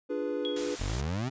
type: chord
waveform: triangle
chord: D diminished seventh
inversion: none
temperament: equal with one note detuned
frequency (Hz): 293.7 / 347.2 / 415.3 / 493.9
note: D4 / F4 / Ab4 / Cb5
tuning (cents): 0 / -10 / 0 / 0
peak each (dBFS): -33 / -36 / -33 / -32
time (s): 0.09-0.76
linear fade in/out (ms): 20
type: tone with exponential decay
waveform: sine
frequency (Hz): 3322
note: G#7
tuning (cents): 0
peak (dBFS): -31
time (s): 0.45-0.79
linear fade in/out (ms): 0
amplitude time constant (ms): 73
type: noise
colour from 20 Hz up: white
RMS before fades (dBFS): -39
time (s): 0.56-1.01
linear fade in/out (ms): 5
type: exponential sweep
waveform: 25% pulse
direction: up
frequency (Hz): 41.2 to 138.59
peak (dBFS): -26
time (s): 0.79-1.3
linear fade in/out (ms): 20
effects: resampled to 16000 Hz